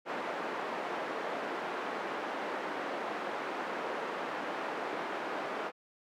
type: band-pass noise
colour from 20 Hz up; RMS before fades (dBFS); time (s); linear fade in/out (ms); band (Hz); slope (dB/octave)
pink; -37; 0.05-5.72; 50; 370 to 1600; 12
effects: high-pass 200 Hz 12 dB/octave